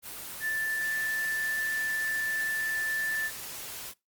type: tone in noise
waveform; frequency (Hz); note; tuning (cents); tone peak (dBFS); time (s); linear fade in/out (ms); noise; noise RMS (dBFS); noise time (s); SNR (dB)
sine; 1760; A6; 0; -28; 0.4-3.31; 50; white; -40; 0.02-3.94; +9
effects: noise-tail reverb RT60 0.2 s tail -20 dB re dry + Opus 24 kbps